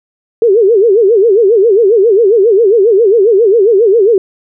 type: tone with vibrato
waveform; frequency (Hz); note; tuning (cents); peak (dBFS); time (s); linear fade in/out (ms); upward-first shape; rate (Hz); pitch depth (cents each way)
sine; 424.4; G#4; +38; -4; 0.42-4.18; 2; sine; 7.4; 210
effects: none